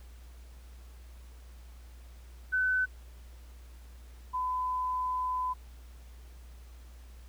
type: tone pair in turn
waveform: sine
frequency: 1511 / 1008.5 Hz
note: F#6 / B5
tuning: +36 / +36 cents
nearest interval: perfect fifth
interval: 700 cents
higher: first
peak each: -25 / -29 dBFS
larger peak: first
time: 2.52-2.86 / 4.33-5.54 s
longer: second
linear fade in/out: 20 ms
effects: added 60 Hz sine -47 dBFS peak until 7.28 s + pink hiss -61 dBFS RMS until 7.28 s